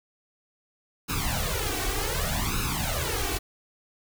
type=noise with flanger; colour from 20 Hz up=pink; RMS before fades=-28 dBFS; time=1.08-3.39 s; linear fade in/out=20 ms; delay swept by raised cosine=0.76 to 2.66 ms; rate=0.66 Hz; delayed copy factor=+0.95; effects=none